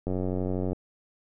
click train, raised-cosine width 2 ms, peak -17 dBFS, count 62, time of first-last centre 0.07-0.731 s, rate 92.3 Hz, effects none

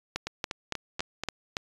two click trains, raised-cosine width 0.2 ms, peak -12 / -15 dBFS, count 6 / 5, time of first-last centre 0.16-1.568 / 0.27-1.236 s, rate 3.55 / 4.14 Hz, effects resampled to 24000 Hz

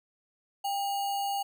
sine tone with sample-and-hold, 797 Hz, G5, 28 cents sharp, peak -28 dBFS, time 0.64-1.43 s, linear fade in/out 10 ms, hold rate 3675 Hz, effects none

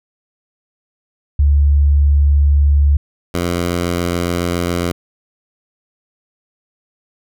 sine / 10% pulse tone pair in turn, 71.8 / 87.2 Hz, D2 / F2, -39 / -2 cents, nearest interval minor third, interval 337 cents, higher second, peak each -8 dBFS, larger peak neither, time 1.39-2.97 / 3.34-4.92 s, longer neither, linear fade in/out 5 ms, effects none

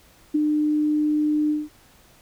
sine tone with ADSR envelope, 301.5 Hz, D4, 46 cents sharp, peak -15 dBFS, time 0.34-1.69 s, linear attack 12 ms, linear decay 15 ms, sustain -3 dB, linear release 190 ms, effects pink hiss -54 dBFS RMS until 2.21 s

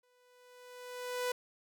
sawtooth tone with exponential growth, 495.8 Hz, B4, 7 cents sharp, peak -27 dBFS, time 0.03-1.32 s, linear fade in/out 5 ms, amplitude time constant 280 ms, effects none

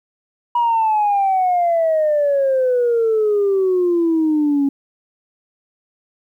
sine exponential sweep, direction down, 966 to 275.2 Hz, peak -12 dBFS, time 0.55-4.69 s, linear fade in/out 5 ms, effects tanh soft clip ceiling -10 dBFS + 9-bit

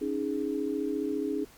sine chord, C# suspended second, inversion none, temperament just, 277.2 / 311.8 / 415.8 Hz, C#4 / D#4 / G#4, 0 / +4 / +2 cents, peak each -32 dBFS, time 0.01-1.45 s, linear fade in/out 10 ms, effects pink hiss -55 dBFS RMS until 1.57 s + MP3 96 kbps

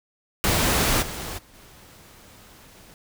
pink noise with level steps, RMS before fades -21 / -33 / -53 / -49 dBFS, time 0.44-2.94 s, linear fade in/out 0 ms, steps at 1.01 / 1.37 / 1.53 s, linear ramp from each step 20 ms, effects none

